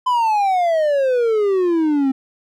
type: exponential sweep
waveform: triangle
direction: down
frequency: 1022 to 261.6 Hz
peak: -12 dBFS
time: 0.06-2.12 s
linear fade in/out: 10 ms
effects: none